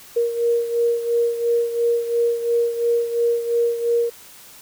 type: beating tone pair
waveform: sine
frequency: 469.5 / 472.4 Hz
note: A#4 / A#4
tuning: +12 / +23 cents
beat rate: 2.9 Hz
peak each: -18 / -24 dBFS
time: 0.16-4.1 s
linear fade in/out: 10 ms
effects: white hiss -44 dBFS RMS until 4.61 s